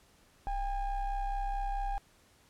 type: ring-modulated tone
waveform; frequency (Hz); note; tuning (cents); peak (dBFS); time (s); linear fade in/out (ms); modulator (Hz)
triangle; 415.3; G#4; 0; -26; 0.47-1.98; 0; 383
effects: pink hiss -64 dBFS RMS until 2.49 s + low-pass 12000 Hz 12 dB/octave